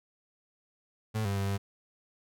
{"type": "tone with pitch steps", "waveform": "35% pulse", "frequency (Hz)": [109.2, 99.4, 98.4, 99], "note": ["A2", "G2", "G2", "G2"], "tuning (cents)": [-13, 25, 7, 18], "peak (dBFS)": -27, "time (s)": [1.14, 1.58], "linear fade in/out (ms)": 20, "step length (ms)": 110, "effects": []}